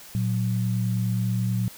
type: tone pair together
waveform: sine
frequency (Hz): 115.9 / 185.37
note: A#2 / F#3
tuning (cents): -10 / +3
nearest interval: minor sixth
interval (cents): 813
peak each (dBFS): -23 / -27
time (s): 0.15-1.68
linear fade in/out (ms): 0
effects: white hiss -45 dBFS RMS until 1.77 s